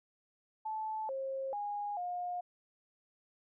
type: tone with pitch steps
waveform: sine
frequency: 871 / 536 / 822 / 713 Hz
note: A5 / C5 / G#5 / F5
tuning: -18 / +42 / -18 / +36 cents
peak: -35 dBFS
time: 0.65-2.41 s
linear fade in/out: 10 ms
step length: 440 ms
effects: none